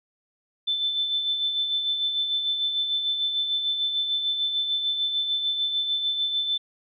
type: tone with tremolo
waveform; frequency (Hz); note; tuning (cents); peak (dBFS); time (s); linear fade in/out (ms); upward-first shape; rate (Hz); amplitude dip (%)
sine; 3528; A7; +4; -21; 0.67-6.58; 10; sine; 6.7; 45
effects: none